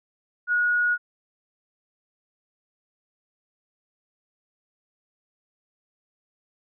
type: tone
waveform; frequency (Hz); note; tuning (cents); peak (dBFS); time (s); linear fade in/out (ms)
sine; 1451; F#6; -34; -19; 0.47-0.98; 50
effects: none